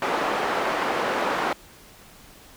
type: band-pass noise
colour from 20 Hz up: white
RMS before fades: -25 dBFS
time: 0.02-1.53 s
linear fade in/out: 2 ms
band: 310 to 1200 Hz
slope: 12 dB/octave
effects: pink hiss -49 dBFS RMS until 2.56 s